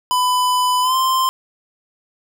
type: tone with pitch glide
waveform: square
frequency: 1000 to 1043.7 Hz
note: B5 to C6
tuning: +21 to -5 cents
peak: -15 dBFS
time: 0.11-1.29 s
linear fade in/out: 0 ms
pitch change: +74 cents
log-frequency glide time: 0.82-0.95 s
effects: 9-bit